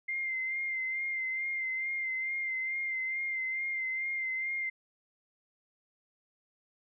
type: tone with vibrato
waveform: sine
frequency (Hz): 2093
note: C7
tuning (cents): 0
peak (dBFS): -31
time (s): 0.08-4.7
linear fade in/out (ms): 10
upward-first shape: sine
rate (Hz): 2.3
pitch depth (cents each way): 30
effects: none